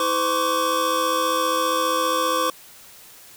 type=tone cluster; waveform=square; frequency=323.7 / 509 / 1077 / 1152 Hz; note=E4 / C5 / C6 / D6; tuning=-31 / -48 / +50 / -34 cents; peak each=-31 / -25 / -26 / -24 dBFS; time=0-2.5 s; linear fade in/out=2 ms; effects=white hiss -46 dBFS RMS until 3.36 s